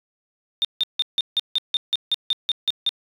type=tone bursts; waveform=sine; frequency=3631 Hz; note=A#7; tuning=46 cents flat; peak=-16 dBFS; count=13; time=0.62-2.891 s; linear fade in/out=0 ms; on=27 ms; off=160 ms; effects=tanh soft clip ceiling -12 dBFS